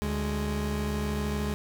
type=tone pair together; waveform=30% pulse; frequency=73.79 / 208.3 Hz; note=D2 / G#3; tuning=+9 / +5 cents; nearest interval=octave + tritone; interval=1796 cents; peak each=-28 dBFS; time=0.02-1.54 s; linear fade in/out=0 ms; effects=none